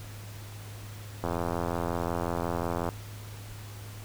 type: click train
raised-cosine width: 1 ms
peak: -16 dBFS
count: 142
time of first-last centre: 1.24-2.889 s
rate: 85.5 Hz
effects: added 104 Hz sine -41 dBFS peak until 4.04 s + pink hiss -48 dBFS RMS until 4.04 s